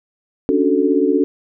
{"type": "chord", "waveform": "sine", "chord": "D major seventh", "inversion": "third", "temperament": "equal", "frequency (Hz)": [277.2, 293.7, 370, 440], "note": ["C#4", "D4", "F#4", "A4"], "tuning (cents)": [0, 0, 0, 0], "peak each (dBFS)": -18, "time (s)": [0.49, 1.24], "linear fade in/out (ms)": 0, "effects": []}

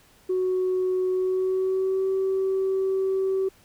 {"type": "tone with pitch glide", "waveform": "sine", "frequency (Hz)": [370, 382.8], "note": ["F#4", "G4"], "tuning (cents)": [0, -41], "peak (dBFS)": -20, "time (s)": [0.29, 3.49], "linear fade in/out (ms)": 10, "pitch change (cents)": 59, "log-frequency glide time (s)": [1.11, 2.09], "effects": ["tanh soft clip ceiling -18 dBFS", "pink hiss -57 dBFS RMS until 3.64 s"]}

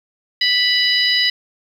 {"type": "harmonic tone", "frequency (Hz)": 987.8, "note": "B5", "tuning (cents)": 0, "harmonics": [2, 3, 4, 5], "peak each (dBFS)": [-19, -19, -19, -19], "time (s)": [0.41, 1.3], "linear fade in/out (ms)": 5, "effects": ["7-bit"]}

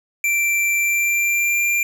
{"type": "tone with pitch glide", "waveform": "square", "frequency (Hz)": [2349, 2380], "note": ["D7", "D7"], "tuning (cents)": [0, 22], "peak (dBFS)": -17, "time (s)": [0.24, 1.83], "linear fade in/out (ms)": 2, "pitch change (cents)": 22, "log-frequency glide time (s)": [0.78, 1.61], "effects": []}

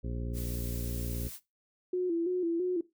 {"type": "harmonic tone", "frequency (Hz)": 59, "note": "A#1", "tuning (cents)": 22, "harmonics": [1, 2, 3, 4, 5, 6, 7, 9], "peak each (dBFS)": [-35, -39, -45, -43, -46, -50, -48, -51], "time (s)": [0.03, 1.29], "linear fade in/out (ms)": 20}
{"type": "noise", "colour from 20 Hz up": "blue", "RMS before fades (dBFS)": -44, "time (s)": [0.33, 1.4], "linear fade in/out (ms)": 50}
{"type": "tone with vibrato", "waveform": "sine", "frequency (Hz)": 349.2, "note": "F4", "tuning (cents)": 0, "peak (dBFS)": -27, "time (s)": [1.93, 2.81], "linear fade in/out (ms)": 5, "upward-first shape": "square", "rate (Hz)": 3, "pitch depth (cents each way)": 69}
{"effects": ["noise-tail reverb RT60 0.2 s tail -17 dB re dry"]}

